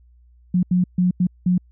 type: tone bursts at uneven times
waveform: sine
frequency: 180.4 Hz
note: F#3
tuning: 44 cents flat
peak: -14 dBFS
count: 5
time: 0.54-0.63 / 0.71-0.84 / 0.98-1.11 / 1.2-1.27 / 1.46-1.58 s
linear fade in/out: 5 ms
effects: added 60 Hz sine -49 dBFS peak until 1.71 s